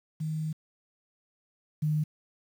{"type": "tone pair in turn", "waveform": "sine", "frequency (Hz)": [156.5, 152.66], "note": ["D#3", "D#3"], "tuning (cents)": [10, -33], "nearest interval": "unison", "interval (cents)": 43, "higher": "first", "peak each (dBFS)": [-29, -24], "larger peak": "second", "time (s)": [[0.2, 0.53], [1.82, 2.04]], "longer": "first", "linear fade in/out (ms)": 10, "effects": ["9-bit"]}